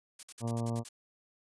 blue noise bursts, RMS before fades -43 dBFS, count 8, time 0.19-0.889 s, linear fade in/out 5 ms, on 41 ms, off 53 ms
harmonic tone, 116.3 Hz, A#2, 4 cents flat, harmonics 1 / 2 / 3 / 4 / 5 / 6 / 7 / 8 / 9 / 10, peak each -33 / -36 / -45 / -44 / -44 / -46 / -52 / -49 / -55 / -53 dBFS, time 0.4-0.84 s, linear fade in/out 50 ms
effects resampled to 22050 Hz

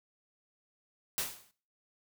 white noise with exponential decay, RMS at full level -30 dBFS, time 1.18-1.51 s, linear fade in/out 0 ms, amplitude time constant 70 ms, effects noise-tail reverb RT60 0.4 s tail -17 dB re dry

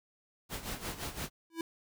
pink noise with tremolo, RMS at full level -37 dBFS, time 0.49-1.3 s, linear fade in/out 50 ms, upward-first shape sine, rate 5.8 Hz, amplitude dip 75%
square tone with exponential growth, 329.6 Hz, E4, in tune, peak -30 dBFS, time 1.5-1.61 s, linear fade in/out 2 ms, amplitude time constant 23 ms
effects none

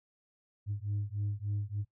sine beating tone pair, 101 / 104.4 Hz, G#2 / G#2, -48 / +10 cents, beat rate 3.4 Hz, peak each -34 / -34 dBFS, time 0.66-1.85 s, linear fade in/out 50 ms, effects noise-tail reverb RT60 0.1 s tail -18 dB re dry + tanh soft clip ceiling -28 dBFS

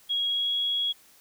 sine tone with pitch glide, 3305 to 3326 Hz, G#7 to G#7, -9 to +2 cents, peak -24 dBFS, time 0.09-0.93 s, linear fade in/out 20 ms, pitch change +11 cents, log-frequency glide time 0.28-0.53 s, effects white hiss -57 dBFS RMS until 1.2 s

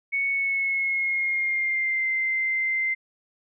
sine tone with pitch glide, 2217 to 2081 Hz, C#7 to C7, 0 to -10 cents, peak -22 dBFS, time 0.12-2.95 s, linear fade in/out 20 ms, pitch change -110 cents, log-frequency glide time 0.29-2.07 s, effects none

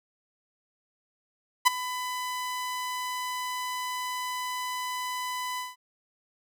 sawtooth tone with ADSR envelope, 1001 Hz, B5, 23 cents sharp, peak -10 dBFS, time 1.65-5.76 s, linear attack 21 ms, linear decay 14 ms, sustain -17 dB, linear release 180 ms, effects none

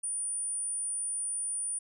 sine tone, 9397 Hz, D9, in tune, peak -31 dBFS, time 0.03-1.79 s, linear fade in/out 10 ms, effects none

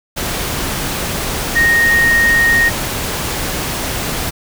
sine tone in noise, 1860 Hz, A#6, 4 cents flat, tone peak -9 dBFS, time 1.55-2.7 s, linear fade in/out 20 ms, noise pink, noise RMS -20 dBFS, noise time 0.16-4.31 s, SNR +8 dB, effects none

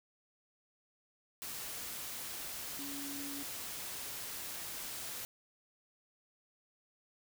sine tone in noise, 282 Hz, C#4, 30 cents sharp, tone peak -44 dBFS, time 2.79-3.43 s, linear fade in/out 0 ms, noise white, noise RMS -43 dBFS, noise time 1.42-5.25 s, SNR -4 dB, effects none

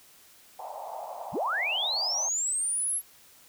white band-pass noise, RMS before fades -39 dBFS, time 0.59-2.29 s, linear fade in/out 2 ms, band 610 to 910 Hz, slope 48 dB/octave
sine linear sweep, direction up, 57.7 to 11410 Hz, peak -26 dBFS, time 1.32-3.02 s, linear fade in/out 50 ms
effects white hiss -56 dBFS RMS until 3.48 s

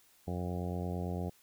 harmonic tone, 88.9 Hz, F2, 31 cents sharp, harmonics 1 / 2 / 3 / 4 / 5 / 6 / 7 / 8 / 9, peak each -37 / -38 / -45 / -45 / -45 / -48 / -49 / -47 / -50 dBFS, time 0.27-1.3 s, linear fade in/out 10 ms, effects white hiss -65 dBFS RMS until 1.42 s

